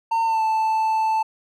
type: tone with pitch glide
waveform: triangle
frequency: 909 to 880.6 Hz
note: A#5 to A5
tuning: -44 to +1 cents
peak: -16 dBFS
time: 0.11-1.23 s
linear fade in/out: 10 ms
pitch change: -55 cents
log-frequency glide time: 0.24-0.42 s
effects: none